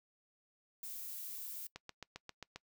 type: noise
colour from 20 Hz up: violet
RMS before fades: -45 dBFS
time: 0.83-1.67 s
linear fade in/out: 2 ms
type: click train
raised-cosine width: 0.2 ms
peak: -28 dBFS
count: 7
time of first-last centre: 1.76-2.56 s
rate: 7.5 Hz
effects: noise-tail reverb RT60 0.1 s tail -23 dB re dry